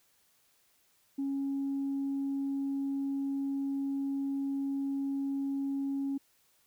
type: tone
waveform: sine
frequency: 275.6 Hz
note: C#4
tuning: 10 cents flat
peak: -29 dBFS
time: 1.18-6.18 s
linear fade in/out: 10 ms
effects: tanh soft clip ceiling -27 dBFS + white hiss -69 dBFS RMS until 6.66 s